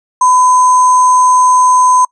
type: tone with sample-and-hold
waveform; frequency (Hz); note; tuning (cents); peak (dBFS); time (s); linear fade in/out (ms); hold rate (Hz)
sine; 1005; B5; +30; -5; 0.21-2.05; 5; 7350
effects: noise-tail reverb RT60 0.1 s tail -25 dB re dry + resampled to 22050 Hz